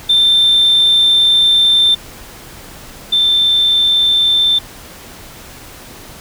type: tone pair in turn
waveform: sine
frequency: 3571 / 3558 Hz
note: A7 / A7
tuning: +25 / +19 cents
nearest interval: unison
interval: 6 cents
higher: first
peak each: -6 / -8 dBFS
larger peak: first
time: 0.09-1.95 / 3.12-4.59 s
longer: first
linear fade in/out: 10 ms
effects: tanh soft clip ceiling -4 dBFS + pink hiss -35 dBFS RMS until 6.2 s